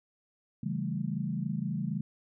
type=chord; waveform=sine; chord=A dominant seventh; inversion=first; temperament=equal; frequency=138.59 / 164.81 / 196 / 220 Hz; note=C#3 / E3 / G3 / A3; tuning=0 / 0 / 0 / 0 cents; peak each=-36 / -35 / -35 / -37 dBFS; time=0.63-2.01 s; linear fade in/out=5 ms; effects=none